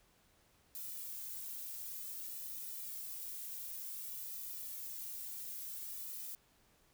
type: noise with flanger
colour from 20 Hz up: violet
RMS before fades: -45 dBFS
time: 0.75-6.35 s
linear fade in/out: 0 ms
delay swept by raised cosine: 1.8 to 2.35 ms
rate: 0.55 Hz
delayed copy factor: -0.9
effects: pink hiss -70 dBFS RMS until 6.93 s